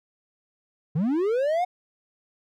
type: linear sweep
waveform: triangle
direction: up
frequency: 138.59 to 740 Hz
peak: -19 dBFS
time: 0.95-1.65 s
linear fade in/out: 10 ms
effects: none